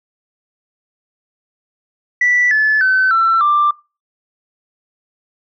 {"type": "tone with pitch steps", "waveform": "sine", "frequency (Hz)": [1965, 1730.5, 1524, 1342.1, 1182], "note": ["B6", "A6", "G6", "E6", "D6"], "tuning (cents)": [-9, -29, -49, 31, 11], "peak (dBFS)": -9, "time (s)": [2.21, 3.71], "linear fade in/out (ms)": 5, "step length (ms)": 300, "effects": ["noise-tail reverb RT60 0.3 s tail -22 dB re dry", "tanh soft clip ceiling -6 dBFS"]}